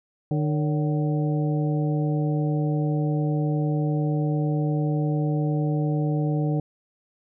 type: harmonic tone with a mistuned harmonic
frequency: 151.3 Hz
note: D#3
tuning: 48 cents flat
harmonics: 1 / 2 / 3 / 4 / 5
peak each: -22 / -28 / -33 / -35 / -37 dBFS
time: 0.31-6.6 s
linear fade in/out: 2 ms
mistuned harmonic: 4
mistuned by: -120 cents
effects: none